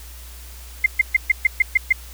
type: tone bursts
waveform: sine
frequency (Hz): 2093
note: C7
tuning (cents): 0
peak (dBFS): -10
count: 8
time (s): 0.84-1.926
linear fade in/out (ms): 5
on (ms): 22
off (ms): 130
effects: added 60 Hz sine -37 dBFS peak until 2.13 s + white hiss -43 dBFS RMS until 2.13 s